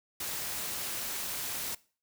white noise with amplitude modulation, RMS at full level -34 dBFS, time 0.2-1.75 s, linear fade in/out 5 ms, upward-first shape sine, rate 283 Hz, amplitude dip 45%, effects noise-tail reverb RT60 0.4 s tail -21 dB re dry

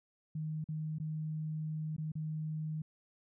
sine tone with dropouts, 155.56 Hz, D#3, in tune, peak -35 dBFS, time 0.35-2.82 s, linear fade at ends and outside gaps 5 ms, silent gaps 0.642-0.687 / 0.985-0.999 / 1.965-1.981 / 2.119-2.153 s, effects none

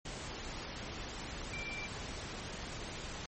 sine tone in noise, 2349 Hz, D7, in tune, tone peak -41 dBFS, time 1.53-1.87 s, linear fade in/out 5 ms, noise pink, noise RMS -43 dBFS, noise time 0.05-3.26 s, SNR -1 dB, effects MP3 32 kbps

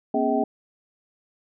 sine tone cluster, 239.2 / 272.4 / 415.6 / 640 / 771 Hz, A#3 / C#4 / G#4 / D#5 / G5, +45 / -30 / +1 / +49 / -29 cents, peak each -26 dBFS, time 0.14-0.44 s, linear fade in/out 5 ms, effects none

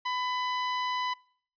sawtooth tone, 1000 Hz, B5, 21 cents sharp, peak -25 dBFS, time 0.05-1.14 s, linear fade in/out 10 ms, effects noise-tail reverb RT60 0.6 s tail -26 dB re dry + resampled to 11025 Hz

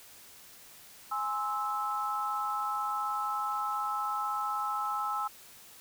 sine chord, Ab augmented, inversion none, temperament equal with one note detuned, 830.6 / 1046.5 / 1307.9 Hz, Ab5 / C6 / E6, 0 / 0 / -14 cents, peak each -35 / -38 / -32 dBFS, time 1.11-5.28 s, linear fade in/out 10 ms, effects white hiss -53 dBFS RMS until 5.8 s

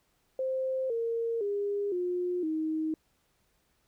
sine tone with pitch steps, 523.3 / 460.9 / 405.9 / 357.4 / 314.8 Hz, C5 / A#4 / G#4 / F4 / D#4, 0 / -20 / -40 / +40 / +20 cents, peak -28 dBFS, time 0.39-2.94 s, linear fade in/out 2 ms, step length 510 ms, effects pink hiss -72 dBFS RMS until 3.87 s

